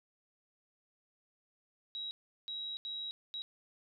sine tone bursts at uneven times, 3850 Hz, B7, 45 cents flat, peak -38 dBFS, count 4, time 1.95-2.11 / 2.48-2.77 / 2.85-3.11 / 3.34-3.42 s, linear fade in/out 0 ms, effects none

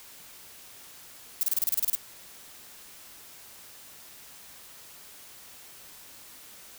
violet noise bursts, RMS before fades -25 dBFS, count 11, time 1.41-1.951 s, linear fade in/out 0 ms, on 21 ms, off 31 ms, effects white hiss -49 dBFS RMS until 6.78 s

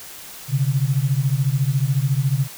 sine beating tone pair, 129.7 / 143.7 Hz, C3 / D3, -15 / -37 cents, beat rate 14 Hz, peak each -19 / -20 dBFS, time 0.48-2.48 s, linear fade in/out 50 ms, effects white hiss -38 dBFS RMS until 2.57 s

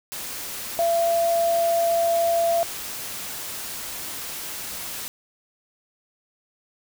sine tone in noise, 676 Hz, E5, 43 cents sharp, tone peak -18 dBFS, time 0.79-2.63 s, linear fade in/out 0 ms, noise white, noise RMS -33 dBFS, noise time 0.12-5.08 s, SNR +12 dB, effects none

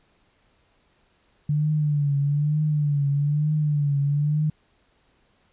sine tone with vibrato, 146.83 Hz, D3, in tune, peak -19 dBFS, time 1.49-4.5 s, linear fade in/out 5 ms, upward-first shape triangle, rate 1.1 Hz, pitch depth 82 cents each way, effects pink hiss -64 dBFS RMS until 5.52 s + resampled to 8000 Hz

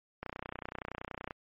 click train, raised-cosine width 0.5 ms, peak -23 dBFS, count 34, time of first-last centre 0.23-1.308 s, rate 30.6 Hz, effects MP3 32 kbps

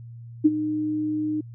sine tone with ADSR envelope, 306.1 Hz, D#4, 28 cents flat, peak -10 dBFS, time 0.44-1.41 s, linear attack 17 ms, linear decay 36 ms, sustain -13 dB, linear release 7 ms, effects added 117 Hz sine -38 dBFS peak until 1.54 s

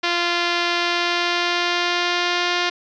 5% pulse tone with pitch glide, 346.8 to 352.5 Hz, F4 to F4, -12 to +16 cents, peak -7 dBFS, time 0.03-2.7 s, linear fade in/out 10 ms, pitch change +28 cents, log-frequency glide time 0.74-2.54 s, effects resampled to 16000 Hz

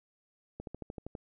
slowing click train, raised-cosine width 2 ms, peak -27 dBFS, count 8, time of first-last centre 0.6-1.152 s, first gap 72 ms, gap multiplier 1.03, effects none

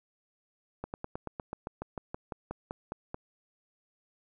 slowing click train, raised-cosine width 1 ms, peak -22 dBFS, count 16, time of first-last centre 0.84-3.144 s, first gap 99 ms, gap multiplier 1.06, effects none

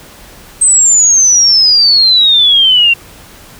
sine exponential sweep, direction down, 8320 to 2730 Hz, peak -4 dBFS, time 0.61-2.94 s, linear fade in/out 10 ms, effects pink hiss -36 dBFS RMS until 3.59 s

